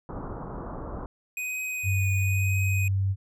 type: low-pass noise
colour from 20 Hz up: pink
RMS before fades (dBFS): -36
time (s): 0.09-1.06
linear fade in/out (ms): 2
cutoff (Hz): 1300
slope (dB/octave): 48
type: tone with vibrato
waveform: square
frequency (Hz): 2493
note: D#7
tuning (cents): +3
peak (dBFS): -30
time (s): 1.37-2.88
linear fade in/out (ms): 2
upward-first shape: triangle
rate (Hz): 1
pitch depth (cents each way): 19
type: tone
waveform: sine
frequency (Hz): 96.9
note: G2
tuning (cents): -20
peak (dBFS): -22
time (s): 1.83-3.16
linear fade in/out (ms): 50
effects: none